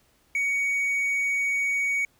triangle tone, 2243 Hz, C#7, 20 cents sharp, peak -21 dBFS, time 0.35-2.05 s, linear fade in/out 2 ms, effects pink hiss -64 dBFS RMS until 2.19 s

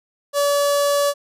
sawtooth tone with notch filter, 572 Hz, D5, 46 cents flat, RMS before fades -18 dBFS, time 0.33-1.14 s, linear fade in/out 50 ms, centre 2200 Hz, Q 1.1, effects resampled to 32000 Hz

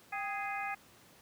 harmonic tone with a mistuned harmonic, 415.2 Hz, G#4, in tune, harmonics 2 / 3 / 4 / 5 / 6, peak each -38 / -43 / -43 / -42 / -43 dBFS, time 0.12-0.75 s, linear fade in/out 10 ms, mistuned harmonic 2, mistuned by -79 cents, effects pink hiss -60 dBFS RMS until 1.21 s + high-pass 100 Hz 12 dB/octave

